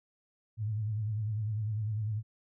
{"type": "tone with vibrato", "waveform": "sine", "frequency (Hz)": 107.5, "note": "A2", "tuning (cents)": -40, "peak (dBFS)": -30, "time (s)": [0.57, 2.23], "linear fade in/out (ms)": 50, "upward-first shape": "triangle", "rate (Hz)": 10, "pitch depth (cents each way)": 94, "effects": []}